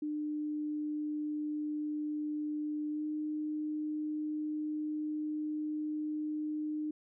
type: tone with pitch glide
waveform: sine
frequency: 300.6 to 304.3 Hz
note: D4 to D#4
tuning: +40 to -38 cents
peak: -33 dBFS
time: 0.02-6.91 s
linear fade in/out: 5 ms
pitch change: +22 cents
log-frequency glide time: 2.9-3.05 s
effects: none